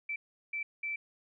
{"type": "tone bursts at uneven times", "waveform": "sine", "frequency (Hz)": 2327, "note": "D7", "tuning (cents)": -17, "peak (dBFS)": -33, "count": 3, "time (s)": [[0.09, 0.16], [0.53, 0.63], [0.83, 0.96]], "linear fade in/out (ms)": 5, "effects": []}